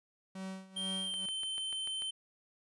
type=tone with tremolo; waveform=45% pulse; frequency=190 Hz; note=F#3; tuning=46 cents sharp; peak=-39 dBFS; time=0.35-1.26 s; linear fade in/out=5 ms; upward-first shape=sine; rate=2.2 Hz; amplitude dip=85%
type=tone with pitch glide; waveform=square; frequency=3177 to 3090 Hz; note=G7 to G7; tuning=+23 to -26 cents; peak=-36 dBFS; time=0.76-2.11 s; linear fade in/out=10 ms; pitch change=-49 cents; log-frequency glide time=1.03-1.22 s
type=click train; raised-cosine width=0.3 ms; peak=-33 dBFS; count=7; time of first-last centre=1.14-2.021 s; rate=6.81 Hz
effects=resampled to 24000 Hz